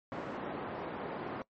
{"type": "band-pass noise", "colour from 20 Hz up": "pink", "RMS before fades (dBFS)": -40, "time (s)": [0.12, 1.42], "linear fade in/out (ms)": 0, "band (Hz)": [220, 1200], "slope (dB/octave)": 12, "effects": ["noise-tail reverb RT60 0.1 s tail -21 dB re dry", "MP3 32 kbps"]}